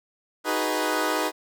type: chord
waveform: 15% pulse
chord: G# minor seventh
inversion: second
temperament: equal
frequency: 311.1 / 370 / 415.3 / 493.9 Hz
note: D#4 / F#4 / G#4 / B4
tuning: 0 / 0 / 0 / 0 cents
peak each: -21 / -24 / -24 / -22 dBFS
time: 0.44-1.32 s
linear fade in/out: 50 ms
effects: none